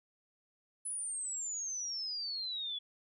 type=exponential sweep; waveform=sine; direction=down; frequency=10160 to 3379 Hz; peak=-36 dBFS; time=0.85-2.79 s; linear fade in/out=10 ms; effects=none